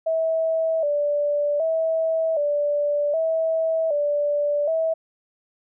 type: tone with vibrato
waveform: sine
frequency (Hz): 615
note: D#5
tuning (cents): -20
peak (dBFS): -19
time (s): 0.06-4.94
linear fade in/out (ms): 10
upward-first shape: square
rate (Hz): 0.65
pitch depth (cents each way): 90
effects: none